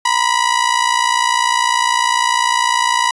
sawtooth ring-modulated tone, 977 Hz, B5, 19 cents flat, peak -6 dBFS, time 0.05-3.11 s, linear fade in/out 5 ms, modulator 30 Hz, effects resampled to 22050 Hz

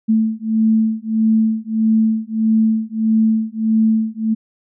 sine beating tone pair, 220 / 221.6 Hz, A3 / A3, 0 / +13 cents, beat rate 1.6 Hz, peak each -16 dBFS, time 0.08-4.35 s, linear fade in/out 20 ms, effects none

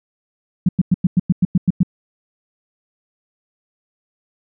sine tone bursts, 180.2 Hz, F#3, 45 cents flat, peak -9 dBFS, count 10, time 0.66-1.832 s, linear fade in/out 5 ms, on 29 ms, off 98 ms, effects none

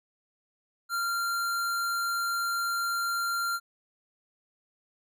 square tone, 1384 Hz, F6, 16 cents flat, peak -28 dBFS, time 0.89-3.6 s, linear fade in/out 50 ms, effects none

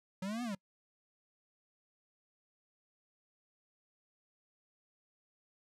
square linear two-way sweep, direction up then down, 181.5 to 250 to 183.2 Hz, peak -37 dBFS, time 0.22-0.55 s, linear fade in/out 5 ms, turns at 0.43 s, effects noise-tail reverb RT60 0.1 s tail -26 dB re dry + low-pass 10000 Hz 12 dB/octave

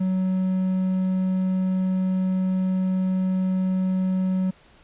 triangle tone, 186.7 Hz, F#3, 16 cents sharp, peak -18 dBFS, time 0-4.51 s, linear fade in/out 10 ms, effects pink hiss -54 dBFS RMS until 4.83 s + resampled to 8000 Hz

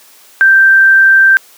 sine tone, 1568 Hz, G6, in tune, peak -3 dBFS, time 0.41-1.37 s, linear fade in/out 0 ms, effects white hiss -42 dBFS RMS until 1.57 s + high-pass 300 Hz 12 dB/octave

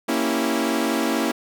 sawtooth chord, A# diminished seventh, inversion none, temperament equal, 233.1 / 277.2 / 329.6 / 392 Hz, A#3 / C#4 / E4 / G4, 0 / 0 / 0 / 0 cents, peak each -21 / -21 / -21 / -27 dBFS, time 0.08-1.32 s, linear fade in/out 10 ms, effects none

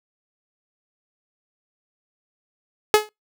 sawtooth tone with exponential decay, 424.9 Hz, G#4, 40 cents sharp, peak -4 dBFS, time 2.94-3.09 s, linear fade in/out 0 ms, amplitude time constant 32 ms, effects noise-tail reverb RT60 0.2 s tail -25 dB re dry

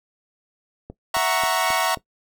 click train, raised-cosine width 2 ms, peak -22 dBFS, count 5, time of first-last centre 0.9-1.972 s, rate 3.73 Hz
sawtooth chord, F# dominant seventh, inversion third, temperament equal, 659.3 / 740 / 932.3 / 1108.7 Hz, E5 / F#5 / A#5 / C#6, 0 / 0 / 0 / 0 cents, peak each -21 dBFS, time 1.14-1.95 s, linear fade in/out 5 ms
effects noise-tail reverb RT60 0.1 s tail -17 dB re dry

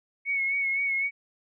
sine tone with vibrato, 2203 Hz, C#7, 11 cents flat, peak -24 dBFS, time 0.25-1.11 s, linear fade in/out 50 ms, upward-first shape sine, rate 3.9 Hz, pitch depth 35 cents each way, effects none

